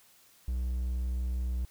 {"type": "tone", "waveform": "triangle", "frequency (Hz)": 62, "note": "B1", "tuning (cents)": 7, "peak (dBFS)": -27, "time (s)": [0.48, 1.65], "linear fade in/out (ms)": 0, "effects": ["white hiss -61 dBFS RMS until 1.7 s"]}